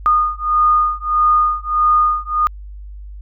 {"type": "beating tone pair", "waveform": "sine", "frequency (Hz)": [1225, 1226.6], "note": ["D#6", "D#6"], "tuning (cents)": [-27, -25], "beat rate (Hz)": 1.6, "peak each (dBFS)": -15, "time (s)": [0.06, 2.47], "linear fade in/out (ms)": 0, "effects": ["added 50 Hz sine -30 dBFS peak until 3.21 s"]}